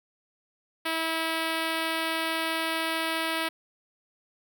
5% pulse tone with notch filter, 324.6 Hz, E4, 27 cents flat, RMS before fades -29 dBFS, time 0.85-3.49 s, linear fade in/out 10 ms, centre 7200 Hz, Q 0.98, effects none

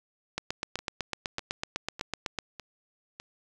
two click trains, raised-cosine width 0.2 ms, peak -13 / -23 dBFS, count 17 / 5, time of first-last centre 0.38-2.388 / 0.79-3.2 s, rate 7.97 / 1.66 Hz, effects 8-bit

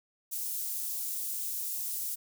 white high-pass noise, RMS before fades -35 dBFS, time 0.31-2.16 s, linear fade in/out 20 ms, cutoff 8300 Hz, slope 12 dB/octave, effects none

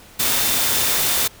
sine tone in noise, 3579 Hz, A7, 29 cents sharp, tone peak -30 dBFS, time 0.19-1.28 s, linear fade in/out 10 ms, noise white, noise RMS -19 dBFS, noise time 0.19-1.28 s, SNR -14 dB, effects pink hiss -45 dBFS RMS until 1.4 s

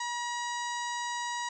harmonic tone with a mistuned harmonic, 963 Hz, B5, 44 cents flat, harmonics 1 / 2 / 3 / 4 / 5 / 6 / 7 / 8 / 9, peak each -34 / -38 / -47 / -43 / -47 / -47 / -45 / -49 / -57 dBFS, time 0-1.49 s, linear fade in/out 5 ms, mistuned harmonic 2, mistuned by -21 cents, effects none

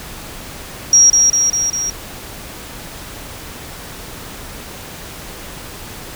sine tone with echo, 5660 Hz, F8, 22 cents sharp, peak -5 dBFS, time 0.93-1.1 s, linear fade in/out 2 ms, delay 200 ms, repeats 4, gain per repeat -3 dB, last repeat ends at 1.9 s, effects pink hiss -32 dBFS RMS until 6.15 s

